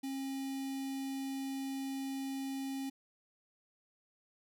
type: tone with notch filter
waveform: square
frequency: 270 Hz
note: C#4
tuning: 45 cents flat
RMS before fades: -39 dBFS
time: 0.03-2.9 s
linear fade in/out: 10 ms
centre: 1300 Hz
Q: 0.87
effects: none